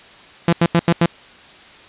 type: tone bursts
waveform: sawtooth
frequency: 169.7 Hz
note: F3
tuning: 49 cents flat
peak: -7 dBFS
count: 5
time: 0.48-1.059 s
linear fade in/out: 2 ms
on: 47 ms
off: 86 ms
effects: white hiss -43 dBFS RMS until 1.88 s + resampled to 8000 Hz